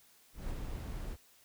brown noise with ADSR envelope, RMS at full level -37 dBFS, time 0.33-1.17 s, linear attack 170 ms, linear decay 20 ms, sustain -3 dB, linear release 46 ms, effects white hiss -64 dBFS RMS until 1.44 s

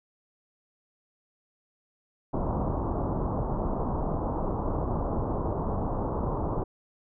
pink low-pass noise, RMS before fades -29 dBFS, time 2.33-6.64 s, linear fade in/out 10 ms, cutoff 1100 Hz, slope 48 dB/octave, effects none

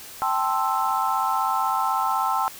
sine chord, A minor seventh, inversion third, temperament equal, 784 / 880 / 1046.5 / 1318.5 Hz, G5 / A5 / C6 / E6, 0 / 0 / 0 / 0 cents, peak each -26 dBFS, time 0.22-2.48 s, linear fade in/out 0 ms, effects white hiss -41 dBFS RMS until 2.59 s

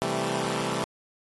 10% pulse chord, A minor seventh, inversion first, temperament equal, 130.81 / 164.81 / 196 / 220 Hz, C3 / E3 / G3 / A3, 0 / 0 / 0 / 0 cents, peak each -24 dBFS, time 0.02-0.84 s, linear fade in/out 0 ms, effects AAC 32 kbps

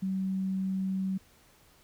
sine tone, 190.3 Hz, F#3, 49 cents sharp, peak -28 dBFS, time 0.02-1.18 s, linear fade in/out 10 ms, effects pink hiss -61 dBFS RMS until 1.83 s

